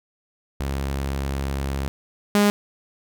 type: tone pair in turn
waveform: sawtooth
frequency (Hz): 68.5 / 205.3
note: C#2 / G#3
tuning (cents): -20 / -20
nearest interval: octave + perfect fifth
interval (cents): 1900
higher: second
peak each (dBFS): -20 / -11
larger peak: second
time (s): 0.6-1.88 / 2.35-2.5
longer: first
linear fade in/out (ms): 0
effects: none